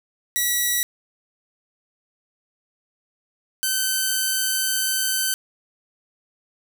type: tone pair in turn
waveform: 5% pulse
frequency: 1938 / 1534.4 Hz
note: B6 / G6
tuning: -33 / -37 cents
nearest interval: major third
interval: 404 cents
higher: first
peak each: -9 dBFS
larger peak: neither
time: 0.36-0.83 / 3.63-5.34 s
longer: second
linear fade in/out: 0 ms
effects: none